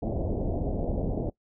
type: low-pass noise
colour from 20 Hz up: pink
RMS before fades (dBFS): -29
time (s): 0.02-1.3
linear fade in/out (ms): 5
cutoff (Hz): 700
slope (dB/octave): 48
effects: noise-tail reverb RT60 0.1 s tail -20 dB re dry